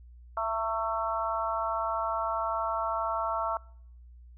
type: harmonic tone with a mistuned harmonic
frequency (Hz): 222.3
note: A3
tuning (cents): +18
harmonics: 3 / 4 / 5 / 6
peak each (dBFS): -33 / -33 / -33 / -33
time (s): 0.37-3.57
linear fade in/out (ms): 2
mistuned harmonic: 4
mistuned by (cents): +35
effects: noise-tail reverb RT60 0.7 s tail -26 dB re dry + added 60 Hz sine -48 dBFS peak until 4.37 s